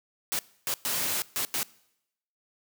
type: noise bursts at uneven times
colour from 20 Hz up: white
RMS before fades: -29 dBFS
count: 5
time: 0.32-0.39 / 0.67-0.74 / 0.85-1.22 / 1.36-1.45 / 1.54-1.63 s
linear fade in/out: 0 ms
effects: noise-tail reverb RT60 0.8 s tail -22 dB re dry + high-pass 100 Hz 12 dB/octave